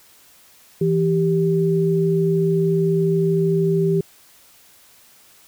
sine tone pair together, 164.82 / 392 Hz, E3 / G4, 0 / 0 cents, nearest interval octave + minor third, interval 1500 cents, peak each -18 dBFS, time 0.81-4.01 s, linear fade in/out 5 ms, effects white hiss -51 dBFS RMS until 5.47 s

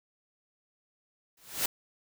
white noise with exponential growth, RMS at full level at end -25 dBFS, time 1.37-1.66 s, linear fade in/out 5 ms, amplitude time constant 61 ms, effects none

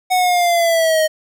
square linear sweep, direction down, 742 to 621 Hz, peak -13 dBFS, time 0.1-1.08 s, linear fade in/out 20 ms, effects none

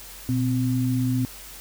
sine tone pair together, 121.34 / 257.1 Hz, B2 / C4, -30 / -30 cents, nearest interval octave + minor second, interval 1300 cents, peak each -23 dBFS, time 0.29-1.25 s, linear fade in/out 0 ms, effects added 47 Hz sine -47 dBFS peak until 1.6 s + white hiss -42 dBFS RMS until 1.6 s

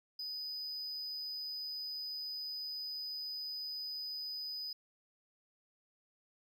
triangle tone, 4987 Hz, D#8, 3 cents sharp, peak -38 dBFS, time 0.19-4.73 s, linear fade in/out 5 ms, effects none

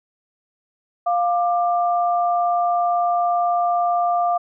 sine tone pair together, 701.3 / 1186 Hz, F5 / D6, +7 / +17 cents, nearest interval major sixth, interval 910 cents, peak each -17 / -24 dBFS, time 1.06-4.38 s, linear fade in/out 10 ms, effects none

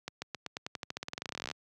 accelerating click train, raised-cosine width 0.2 ms, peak -19 dBFS, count 28, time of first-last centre 0.08-1.514 s, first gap 140 ms, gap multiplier 0.91, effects high-pass 100 Hz 12 dB/octave

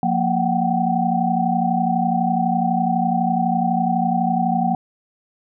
sine tone cluster, 177.3 / 233.2 / 739 / 771 Hz, F3 / A#3 / F#5 / G5, +26 / +1 / -2 / -29 cents, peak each -22 dBFS, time 0.03-4.75 s, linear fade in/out 2 ms, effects none

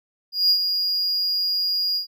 triangle tone with ADSR envelope, 4857 Hz, D#8, 43 cents flat, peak -12 dBFS, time 0.32-2.07 s, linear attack 180 ms, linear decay 77 ms, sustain -7 dB, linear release 110 ms, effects none

